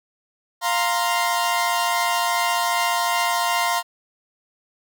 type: chord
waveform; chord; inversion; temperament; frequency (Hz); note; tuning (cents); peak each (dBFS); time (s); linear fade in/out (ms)
sawtooth; F suspended fourth; none; equal; 698.5 / 932.3 / 1046.5; F5 / Bb5 / C6; 0 / 0 / 0; -20; 0.61-3.83; 50
effects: none